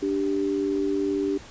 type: tone pair together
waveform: sine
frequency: 293.7 / 392 Hz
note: D4 / G4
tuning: 0 / 0 cents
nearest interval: perfect fourth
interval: 500 cents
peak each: -25 dBFS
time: 0.02-1.38 s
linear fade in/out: 10 ms
effects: pink hiss -45 dBFS RMS until 1.5 s + resampled to 16000 Hz